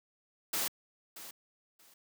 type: noise with echo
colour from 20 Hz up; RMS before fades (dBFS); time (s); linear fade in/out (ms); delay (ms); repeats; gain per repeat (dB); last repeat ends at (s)
white; -33; 0.53-0.68; 5; 630; 2; -14; 1.94
effects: high-pass 150 Hz 12 dB/octave